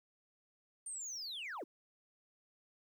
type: linear sweep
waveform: sine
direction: down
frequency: 8980 to 246.9 Hz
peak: -39 dBFS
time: 0.86-1.64 s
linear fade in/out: 5 ms
effects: tanh soft clip ceiling -40 dBFS + 12-bit